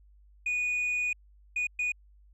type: tone bursts at uneven times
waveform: sine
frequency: 2465 Hz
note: D#7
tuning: 17 cents flat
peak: -24 dBFS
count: 3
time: 0.46-1.13 / 1.56-1.67 / 1.79-1.92 s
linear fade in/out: 5 ms
effects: tanh soft clip ceiling -26 dBFS + added 50 Hz sine -55 dBFS peak until 2.33 s